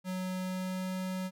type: tone with pitch glide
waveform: square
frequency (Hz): 185 to 186.07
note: F#3 to F#3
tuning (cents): 0 to +10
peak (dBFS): -34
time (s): 0.04-1.31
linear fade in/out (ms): 50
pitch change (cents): +10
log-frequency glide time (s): 0.39-0.95
effects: none